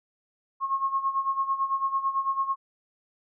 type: tone with tremolo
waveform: sine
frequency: 1084 Hz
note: C#6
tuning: 39 cents flat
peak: -21 dBFS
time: 0.6-2.56 s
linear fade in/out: 50 ms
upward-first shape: sine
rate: 9 Hz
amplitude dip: 75%
effects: none